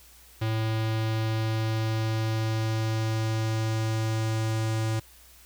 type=tone with low-pass filter sweep; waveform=square; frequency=110.8 Hz; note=A2; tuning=13 cents sharp; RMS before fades=-27 dBFS; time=0.41-5 s; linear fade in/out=10 ms; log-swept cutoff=3900 to 8000 Hz; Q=1.4; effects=added 60 Hz sine -56 dBFS peak until 5.45 s + white hiss -54 dBFS RMS until 5.45 s